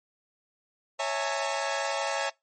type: chord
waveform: sawtooth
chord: A major seventh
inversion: first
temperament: equal with one note detuned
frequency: 554.4 / 659.3 / 830.6 / 902.7 Hz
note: C#5 / E5 / G#5 / A5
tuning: 0 / 0 / 0 / +44 cents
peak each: -28 / -29 / -30 / -30 dBFS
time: 0.99-2.3 s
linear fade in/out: 10 ms
effects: noise-tail reverb RT60 0.2 s tail -23 dB re dry + MP3 32 kbps